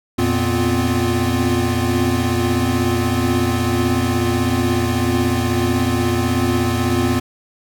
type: tone cluster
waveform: square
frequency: 86.9 / 117.8 / 242.8 / 259.1 / 351.2 Hz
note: F2 / A#2 / B3 / C4 / F4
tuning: -8 / +19 / -29 / -17 / +10 cents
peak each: -23 dBFS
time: 0.18-7.2 s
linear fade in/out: 10 ms
effects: none